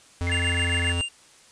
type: tone with pitch glide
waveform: square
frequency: 87.31 to 86.56 Hz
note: F2 to F2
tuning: 0 to -15 cents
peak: -25 dBFS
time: 0.21-1.01 s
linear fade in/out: 0 ms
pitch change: -15 cents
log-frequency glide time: 0.33-0.85 s
type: tone with vibrato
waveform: sine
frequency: 1906 Hz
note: A#6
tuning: 38 cents sharp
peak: -27 dBFS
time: 0.27-0.92 s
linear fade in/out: 0 ms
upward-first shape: square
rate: 20 Hz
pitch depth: 170 cents each way
type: tone with tremolo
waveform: square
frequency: 2794 Hz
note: F7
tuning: in tune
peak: -25 dBFS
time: 0.31-1.09 s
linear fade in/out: 10 ms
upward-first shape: sine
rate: 7.4 Hz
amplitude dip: 65%
effects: white hiss -53 dBFS RMS until 1.51 s + resampled to 22050 Hz